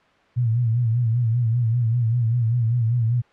sine tone with vibrato, 117.2 Hz, A#2, 10 cents sharp, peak -17 dBFS, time 0.36-3.22 s, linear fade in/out 20 ms, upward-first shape sine, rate 5.1 Hz, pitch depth 92 cents each way, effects white hiss -56 dBFS RMS until 3.32 s + low-pass 2000 Hz 12 dB/octave

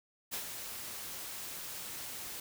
white noise with ADSR envelope, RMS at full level -37 dBFS, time 0.31-2.4 s, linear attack 27 ms, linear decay 95 ms, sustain -6 dB, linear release 3 ms, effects none

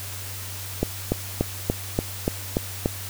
click train, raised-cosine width 2 ms, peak -7 dBFS, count 8, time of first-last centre 0.83-2.859 s, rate 3.45 Hz, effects added 96 Hz sine -36 dBFS peak until 3.09 s + white hiss -36 dBFS RMS until 3.09 s

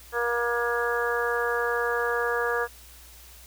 harmonic tone, 237.7 Hz, A#3, 34 cents sharp, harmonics 2 / 3 / 4 / 5 / 6 / 7, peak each -27 / -35 / -34 / -32 / -33 / -29 dBFS, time 0.12-2.68 s, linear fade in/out 50 ms, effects added 60 Hz sine -50 dBFS peak until 3.46 s + white hiss -50 dBFS RMS until 3.46 s

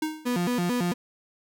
square tone with exponential decay, 311.1 Hz, D#4, in tune, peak -24 dBFS, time 0.02-0.38 s, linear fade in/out 5 ms, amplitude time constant 77 ms
35% pulse tone with vibrato, 207.7 Hz, G#3, in tune, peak -22 dBFS, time 0.25-0.94 s, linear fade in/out 20 ms, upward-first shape square, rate 4.5 Hz, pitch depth 290 cents each way
effects none

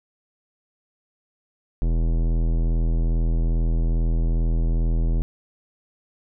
sine tone with tanh clipping, 41.2 Hz, E1, in tune, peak -20 dBFS, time 1.82-5.22 s, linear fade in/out 0 ms, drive 18 dB, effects none

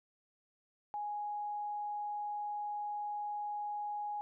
sine tone, 830.6 Hz, G#5, in tune, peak -36 dBFS, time 0.94-4.21 s, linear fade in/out 0 ms, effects none

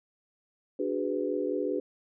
sine chord, G# half-diminished seventh, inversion second, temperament equal with one note detuned, 293.7 / 370 / 415.3 / 498.8 Hz, D4 / F#4 / G#4 / B4, 0 / 0 / 0 / +17 cents, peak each -33 dBFS, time 0.79-1.8 s, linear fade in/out 5 ms, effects none

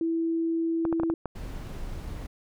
sine tone, 329.6 Hz, E4, in tune, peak -24 dBFS, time 0.01-1.14 s, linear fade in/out 2 ms
clicks, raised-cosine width 1 ms, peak -17 dBFS, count 6, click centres 0.852 / 0.927 / 0.999 / 1.034 / 1.1 / 1.257 s
brown noise, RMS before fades -36 dBFS, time 1.35-2.27 s, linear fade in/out 10 ms
effects none

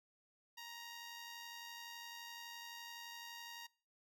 10% pulse tone with amplitude modulation, 938 Hz, A#5, 11 cents sharp, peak -39 dBFS, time 0.57-3.67 s, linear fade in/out 10 ms, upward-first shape sine, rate 91.8 Hz, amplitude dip 35%, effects noise-tail reverb RT60 0.4 s tail -24 dB re dry

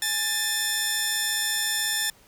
10% pulse tone pair together, 839 / 1776.4 Hz, G#5 / A6, +17 / +16 cents, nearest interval octave + minor second, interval 1299 cents, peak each -27 / -15 dBFS, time 0.02-2.1 s, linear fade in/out 2 ms, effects pink hiss -56 dBFS RMS until 2.27 s

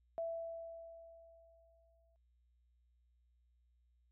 sine tone with exponential decay, 664 Hz, E5, 12 cents sharp, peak -36 dBFS, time 0.18-2.16 s, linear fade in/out 0 ms, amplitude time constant 430 ms, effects added 60 Hz sine -70 dBFS peak until 4.11 s

